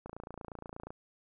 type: click train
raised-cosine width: 1 ms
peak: -29 dBFS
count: 25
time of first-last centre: 0.06-0.905 s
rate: 28.4 Hz
effects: none